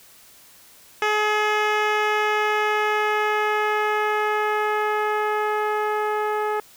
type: tone with low-pass filter sweep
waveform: 10% pulse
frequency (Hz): 423.7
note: G#4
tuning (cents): +35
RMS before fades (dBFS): -22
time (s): 1.02-6.6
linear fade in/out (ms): 2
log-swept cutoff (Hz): 4000 to 1100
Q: 0.72
effects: white hiss -50 dBFS RMS until 6.76 s